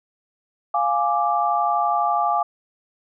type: chord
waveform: sine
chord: D diminished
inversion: first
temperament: equal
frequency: 698.5 / 830.6 / 1174.7 Hz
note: F5 / Ab5 / D6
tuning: 0 / 0 / 0 cents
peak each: -22 dBFS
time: 0.74-2.43 s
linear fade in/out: 5 ms
effects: none